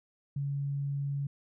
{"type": "tone", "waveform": "sine", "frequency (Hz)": 140.7, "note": "C#3", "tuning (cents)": 26, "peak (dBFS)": -30, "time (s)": [0.36, 1.27], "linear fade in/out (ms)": 5, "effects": []}